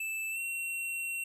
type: tone with pitch glide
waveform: square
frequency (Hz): 2637 to 2727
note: E7 to F7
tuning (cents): 0 to -42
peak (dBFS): -34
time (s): 0-1.24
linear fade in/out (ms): 5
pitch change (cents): +58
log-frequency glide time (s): 0.31-0.39
effects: none